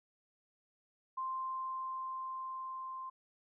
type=tone with level ramp; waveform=sine; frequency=1046.5 Hz; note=C6; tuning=in tune; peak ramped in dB=-35 to -41 dBFS; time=1.17-3.1 s; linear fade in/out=10 ms; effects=none